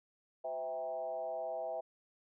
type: tone with frequency modulation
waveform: sine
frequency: 654 Hz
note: E5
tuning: 14 cents flat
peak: -36 dBFS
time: 0.44-1.81 s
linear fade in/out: 10 ms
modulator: 142 Hz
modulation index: 0.93
effects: none